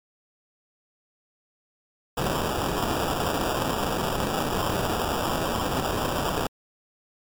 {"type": "noise with sample-and-hold", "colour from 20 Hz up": "white", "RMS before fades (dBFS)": -26, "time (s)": [2.17, 6.47], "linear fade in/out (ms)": 5, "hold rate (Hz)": 2100, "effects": ["MP3 96 kbps"]}